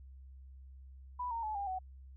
sine tone with pitch steps, 987.8 / 921.6 / 859.9 / 802.3 / 748.6 Hz, B5 / A#5 / A5 / G5 / F#5, 0 / -20 / -40 / +40 / +20 cents, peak -35 dBFS, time 1.19-1.79 s, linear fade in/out 10 ms, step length 120 ms, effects added 66 Hz sine -50 dBFS peak until 2.16 s

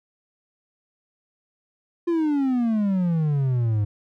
triangle exponential sweep, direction down, 349.2 to 101.2 Hz, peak -17 dBFS, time 2.07-3.85 s, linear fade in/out 10 ms, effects none

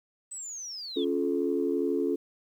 sine linear sweep, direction down, 8160 to 3207 Hz, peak -36 dBFS, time 0.31-1.05 s, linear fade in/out 10 ms
sine chord, Db augmented, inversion none, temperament equal with one note detuned, 277.2 / 349.2 / 431.9 Hz, Db4 / F4 / A4, 0 / 0 / -32 cents, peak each -29 dBFS, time 0.96-2.16 s, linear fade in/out 10 ms
effects tanh soft clip ceiling -15 dBFS + 10-bit

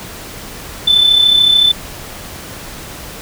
sine tone with amplitude modulation, 3520 Hz, A7, in tune, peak -3 dBFS, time 0.87-1.72 s, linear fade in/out 10 ms, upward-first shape sine, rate 33.6 Hz, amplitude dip 60%, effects tanh soft clip ceiling -2 dBFS + pink hiss -30 dBFS RMS until 3.21 s

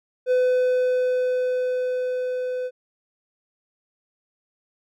triangle tone with level ramp, 504 Hz, B4, 35 cents sharp, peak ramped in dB -14 to -23 dBFS, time 0.26-2.71 s, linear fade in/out 50 ms, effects none

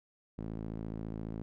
sawtooth tone with band-pass filter, 54.6 Hz, A1, 13 cents flat, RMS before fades -40 dBFS, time 0.38-1.42 s, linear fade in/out 0 ms, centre 230 Hz, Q 1.1, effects none

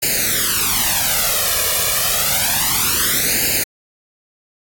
white noise with flanger, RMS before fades -17 dBFS, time 0.02-3.64 s, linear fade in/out 10 ms, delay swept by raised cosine 0.43 to 1.73 ms, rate 0.29 Hz, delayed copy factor +0.95, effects AAC 64 kbps

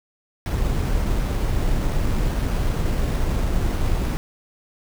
brown noise with sample-and-hold, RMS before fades -21 dBFS, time 0.46-4.17 s, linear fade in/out 0 ms, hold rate 7350 Hz, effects none

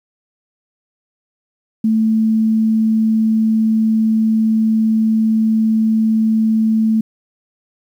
sine tone, 220.6 Hz, A3, 5 cents sharp, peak -11 dBFS, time 1.84-7.01 s, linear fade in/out 5 ms, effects 8-bit

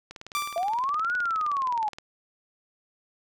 click train, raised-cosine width 0.2 ms, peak -23 dBFS, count 37, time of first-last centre 0.11-1.985 s, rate 19.2 Hz
sawtooth tone with exponential decay, 1174.7 Hz, D6, in tune, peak -20 dBFS, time 0.35-0.91 s, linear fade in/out 0 ms, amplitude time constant 120 ms
sine linear two-way sweep, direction up then down, 655 to 1488 to 824 Hz, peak -24 dBFS, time 0.56-1.89 s, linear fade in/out 2 ms, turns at 1.15 s
effects none

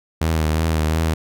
sawtooth tone with vibrato, 79.3 Hz, D#2, 33 cents sharp, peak -13 dBFS, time 0.21-1.14 s, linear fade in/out 5 ms, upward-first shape triangle, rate 2.8 Hz, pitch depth 49 cents each way, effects none

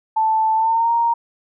sine tone with pitch glide, 880 to 932.3 Hz, A5 to A#5, 0 to 0 cents, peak -14 dBFS, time 0.16-1.14 s, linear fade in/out 10 ms, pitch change +100 cents, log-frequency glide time 0.55-0.91 s, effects none

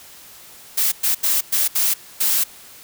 blue noise bursts at uneven times, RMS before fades -18 dBFS, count 6, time 0.77-0.92 / 1.03-1.15 / 1.23-1.41 / 1.52-1.68 / 1.75-1.94 / 2.2-2.44 s, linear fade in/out 10 ms, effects white hiss -43 dBFS RMS until 2.83 s

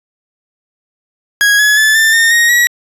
40% pulse tone with pitch steps, 1653 / 1694.6 / 1737.2 / 1780.9 / 1825.7 / 1871.6 / 1918.6 Hz, G#6 / G#6 / A6 / A6 / A#6 / A#6 / A#6, -9 / +34 / -23 / +20 / -37 / +6 / +49 cents, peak -6 dBFS, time 1.41-2.67 s, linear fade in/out 0 ms, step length 180 ms, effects resampled to 32000 Hz

